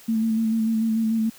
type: tone with vibrato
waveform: sine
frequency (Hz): 223.1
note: A3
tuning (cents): +24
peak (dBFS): -19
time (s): 0.08-1.3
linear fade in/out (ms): 10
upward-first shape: square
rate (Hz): 6.8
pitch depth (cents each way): 22
effects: white hiss -48 dBFS RMS until 1.38 s